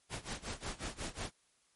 pink noise with tremolo, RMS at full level -39 dBFS, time 0.09-1.32 s, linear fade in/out 50 ms, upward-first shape sine, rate 5.5 Hz, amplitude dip 90%, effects white hiss -72 dBFS RMS until 1.75 s + MP3 48 kbps

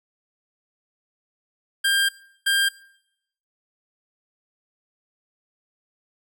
25% pulse tone bursts at uneven times, 1596 Hz, G6, 31 cents sharp, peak -14 dBFS, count 2, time 1.84-2.09 / 2.46-2.69 s, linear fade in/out 10 ms, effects noise-tail reverb RT60 0.8 s tail -22 dB re dry

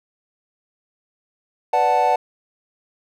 triangle chord, B minor seventh, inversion none, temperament equal, 493.9 / 587.3 / 740 / 880 Hz, B4 / D5 / F#5 / A5, 0 / 0 / 0 / 0 cents, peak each -22 / -21 / -16 / -17 dBFS, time 1.73-2.16 s, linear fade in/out 5 ms, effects none

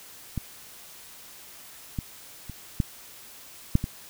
clicks, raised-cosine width 5 ms, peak -16 / -16 / -25 / -10 / -6 / -16 dBFS, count 6, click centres 0.377 / 1.988 / 2.497 / 2.802 / 3.754 / 3.841 s, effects white hiss -47 dBFS RMS until 4.09 s

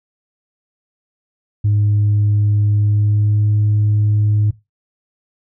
sine tone with pitch glide, 103.83 to 105.1 Hz, G#2 to G#2, 0 to +21 cents, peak -10 dBFS, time 1.64-4.51 s, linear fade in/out 10 ms, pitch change +21 cents, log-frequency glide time 2.75-3.5 s, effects noise-tail reverb RT60 0.2 s tail -17 dB re dry + tanh soft clip ceiling -9 dBFS

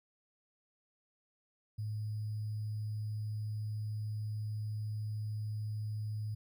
sine tone with sample-and-hold, 106.8 Hz, G#2, 49 cents sharp, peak -35 dBFS, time 1.78-6.35 s, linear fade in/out 10 ms, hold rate 4900 Hz, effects none

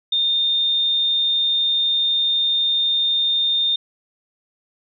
sine tone, 3636 Hz, A#7, 44 cents flat, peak -16 dBFS, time 0.12-3.76 s, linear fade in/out 5 ms, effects none

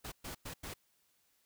pink noise bursts at uneven times, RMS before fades -44 dBFS, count 4, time 0.04-0.12 / 0.24-0.35 / 0.45-0.54 / 0.63-0.74 s, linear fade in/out 10 ms, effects white hiss -74 dBFS RMS until 1.45 s

